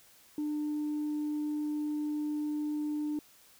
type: tone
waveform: sine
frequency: 299.4 Hz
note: D4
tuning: 33 cents sharp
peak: -29 dBFS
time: 0.38-3.19 s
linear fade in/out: 2 ms
effects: tanh soft clip ceiling -28 dBFS + white hiss -60 dBFS RMS until 3.59 s